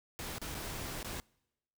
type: noise with dropouts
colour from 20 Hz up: pink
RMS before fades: -41 dBFS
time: 0.19-1.2 s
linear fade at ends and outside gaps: 0 ms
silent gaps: 0.383-0.416 / 0.544-0.549 / 1.029-1.046 s
effects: noise-tail reverb RT60 0.9 s tail -26 dB re dry